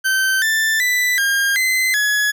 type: tone with pitch steps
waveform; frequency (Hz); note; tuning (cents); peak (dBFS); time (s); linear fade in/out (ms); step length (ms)
40% pulse; 1546 / 1771 / 1987 / 1612 / 2049 / 1689; G6 / A6 / B6 / G6 / C7 / G#6; -24 / +11 / +10 / +48 / -37 / +29; -14; 0.04-2.32; 20; 380
effects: none